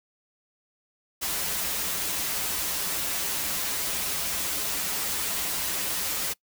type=noise with comb filter; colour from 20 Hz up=white; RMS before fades=-29 dBFS; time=1.21-6.34 s; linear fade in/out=20 ms; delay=8.3 ms; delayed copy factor=-0.65; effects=noise-tail reverb RT60 0.1 s tail -23 dB re dry